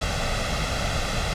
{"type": "noise with comb filter", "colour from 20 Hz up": "pink", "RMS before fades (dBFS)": -25, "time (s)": [0.01, 1.34], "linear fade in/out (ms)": 10, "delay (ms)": 1.5, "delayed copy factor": 0.65, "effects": ["low-pass 6000 Hz 12 dB/octave"]}